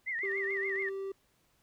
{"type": "tone with vibrato", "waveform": "sine", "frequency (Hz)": 1969, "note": "B6", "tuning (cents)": -6, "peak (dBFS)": -32, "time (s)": [0.06, 0.9], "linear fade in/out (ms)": 20, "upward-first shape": "triangle", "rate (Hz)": 7, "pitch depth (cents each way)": 170}
{"type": "click train", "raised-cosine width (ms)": 0.3, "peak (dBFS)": -39, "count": 12, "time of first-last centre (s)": [0.19, 0.886], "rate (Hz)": 15.8}
{"type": "tone with pitch glide", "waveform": "triangle", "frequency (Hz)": [392, 389.3], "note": ["G4", "G4"], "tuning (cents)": [0, -12], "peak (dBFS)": -33, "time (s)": [0.23, 1.12], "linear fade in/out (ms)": 5, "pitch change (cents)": -12, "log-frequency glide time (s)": [0.6, 0.7]}
{"effects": ["pink hiss -71 dBFS RMS until 1.62 s"]}